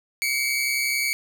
sawtooth tone pair together, 2153 / 2284 Hz, C7 / D7, +49 / -49 cents, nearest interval minor second, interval 102 cents, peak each -24 / -20 dBFS, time 0.22-1.13 s, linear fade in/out 0 ms, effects none

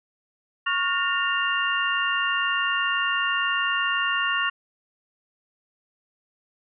sine tone cluster, 1109 / 1423 / 1828 / 2791 Hz, C#6 / F6 / A#6 / F7, 0 / +32 / -34 / -2 cents, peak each -27 dBFS, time 0.66-4.5 s, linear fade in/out 10 ms, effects none

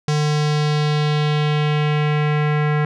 square tone with low-pass filter sweep, 150 Hz, D3, 37 cents sharp, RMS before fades -18 dBFS, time 0.08-2.85 s, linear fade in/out 2 ms, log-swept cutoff 5900 to 1900 Hz, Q 1.9, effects none

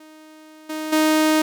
sawtooth tone with level steps, 311.1 Hz, D#4, in tune, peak -39 / -22 / -11 dBFS, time 0-1.42 s, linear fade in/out 5 ms, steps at 0.69 / 0.92 s, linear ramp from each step 10 ms, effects none

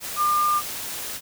sine tone in noise, 1200 Hz, D6, 37 cents sharp, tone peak -18 dBFS, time 0.16-0.62 s, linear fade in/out 50 ms, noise white, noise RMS -32 dBFS, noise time 0-1.21 s, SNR +11 dB, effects none

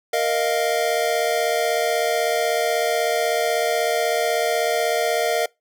square chord, Bb suspended fourth, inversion none, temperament equal, 466.2 / 622.3 / 698.5 Hz, Bb4 / Eb5 / F5, 0 / 0 / 0 cents, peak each -24 dBFS, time 0.13-5.46 s, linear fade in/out 5 ms, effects noise-tail reverb RT60 0.2 s tail -24 dB re dry

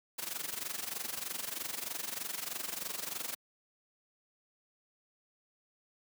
white noise with amplitude modulation, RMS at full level -36 dBFS, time 0.18-3.35 s, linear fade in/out 10 ms, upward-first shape sine, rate 23.2 Hz, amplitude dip 80%, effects high-pass 150 Hz 12 dB/octave

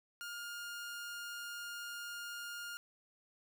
sawtooth tone, 1414 Hz, F6, 21 cents sharp, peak -39 dBFS, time 0.21-2.77 s, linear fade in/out 0 ms, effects none

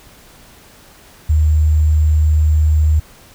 sine tone with sample-and-hold, 77 Hz, D#2, 17 cents flat, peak -9 dBFS, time 1.29-3 s, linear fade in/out 10 ms, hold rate 7350 Hz, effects pink hiss -44 dBFS RMS until 3.34 s

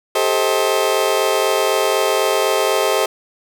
30% pulse chord, A half-diminished seventh, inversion third, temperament just, 396 / 440 / 528 / 633.6 Hz, G4 / A4 / C5 / Eb5, +18 / 0 / +16 / +31 cents, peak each -18 dBFS, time 0.15-3.06 s, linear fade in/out 5 ms, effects 8-bit

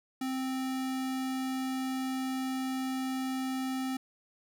square tone, 261.6 Hz, C4, in tune, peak -32 dBFS, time 0.21-3.97 s, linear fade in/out 5 ms, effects none

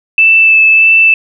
sine tone with vibrato, 2637 Hz, E7, in tune, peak -3 dBFS, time 0.18-1.14 s, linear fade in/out 2 ms, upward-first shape sine, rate 1.6 Hz, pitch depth 12 cents each way, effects none

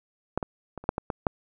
clicks, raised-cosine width 1 ms, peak -11 / -16 / -22 / -28 / -7 / -14 / -14 / -8 dBFS, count 8, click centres 0.376 / 0.428 / 0.777 / 0.84 / 0.891 / 0.981 / 1.102 / 1.268 s, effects none

